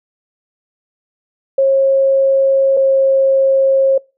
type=tone pair in turn; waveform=sine; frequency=541 / 538.5 Hz; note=C#5 / C5; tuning=-42 / +50 cents; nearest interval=unison; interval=8 cents; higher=first; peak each=-8 dBFS; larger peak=neither; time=1.58-2.77 / 2.77-3.98 s; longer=second; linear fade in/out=5 ms; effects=noise-tail reverb RT60 0.3 s tail -26 dB re dry